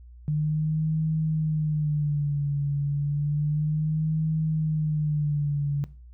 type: tone with vibrato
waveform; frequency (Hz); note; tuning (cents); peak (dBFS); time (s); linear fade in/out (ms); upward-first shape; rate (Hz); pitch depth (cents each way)
sine; 150; D3; +37; -22; 0.28-5.84; 0; sine; 0.31; 88
effects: noise-tail reverb RT60 0.4 s tail -19 dB re dry + added 60 Hz sine -44 dBFS peak until 6.13 s